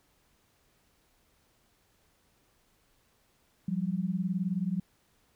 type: beating tone pair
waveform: sine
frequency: 174.61 / 193.61 Hz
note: F3 / G3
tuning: 0 / -21 cents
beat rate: 19 Hz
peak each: -31 dBFS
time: 3.68-4.8 s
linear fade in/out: 5 ms
effects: pink hiss -69 dBFS RMS until 5.35 s